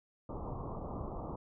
pink low-pass noise, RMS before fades -41 dBFS, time 0.29-1.36 s, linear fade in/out 5 ms, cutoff 1200 Hz, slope 96 dB/octave, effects none

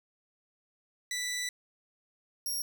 15% pulse tone pair in turn, 1975.5 / 5588 Hz, B6 / F8, 0 / 0 cents, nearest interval octave + tritone, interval 1800 cents, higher second, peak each -26 dBFS, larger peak neither, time 1.11-1.49 / 2.46-2.62 s, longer first, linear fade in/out 2 ms, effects none

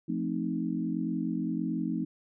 sine chord, F dominant seventh, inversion none, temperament equal with one note detuned, 173.81 / 220 / 261.6 / 311.1 Hz, F3 / A3 / C4 / Eb4, -8 / 0 / 0 / 0 cents, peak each -34 dBFS, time 0.08-2.05 s, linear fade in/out 10 ms, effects none

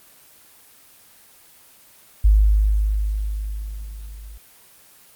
sine tone with level ramp, 51.91 Hz, G#1, in tune, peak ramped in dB -9 to -35 dBFS, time 2.24-4.38 s, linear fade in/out 10 ms, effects white hiss -50 dBFS RMS until 5.15 s + Opus 24 kbps

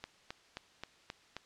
click train, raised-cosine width 0.2 ms, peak -23 dBFS, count 6, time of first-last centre 0.04-1.366 s, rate 3.77 Hz, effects white hiss -63 dBFS RMS until 1.45 s + low-pass 5000 Hz 12 dB/octave

